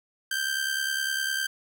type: tone with amplitude modulation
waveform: sawtooth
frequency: 1568 Hz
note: G6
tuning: in tune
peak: -20 dBFS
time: 0.31-1.47 s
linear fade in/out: 5 ms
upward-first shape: sine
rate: 69.9 Hz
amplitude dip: 60%
effects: 9-bit